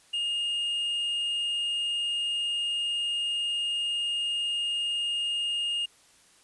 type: tone with quantisation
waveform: triangle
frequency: 2839 Hz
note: F7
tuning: 28 cents sharp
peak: -25 dBFS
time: 0.13-5.86 s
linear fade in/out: 10 ms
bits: 9
effects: white hiss -59 dBFS RMS until 6.43 s + resampled to 24000 Hz